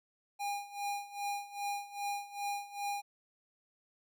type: tone with tremolo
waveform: square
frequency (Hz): 811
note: G#5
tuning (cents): -41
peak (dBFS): -34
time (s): 0.39-3.02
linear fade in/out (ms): 20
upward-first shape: sine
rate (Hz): 2.5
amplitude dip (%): 85
effects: none